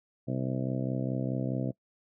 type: harmonic tone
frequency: 64.8 Hz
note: C2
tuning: 16 cents flat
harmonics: 2 / 3 / 4 / 5 / 6 / 7 / 8 / 9 / 10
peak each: -32 / -36 / -35 / -39 / -48 / -44 / -41 / -45 / -43 dBFS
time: 0.27-1.72 s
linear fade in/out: 20 ms
effects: noise-tail reverb RT60 0.1 s tail -22 dB re dry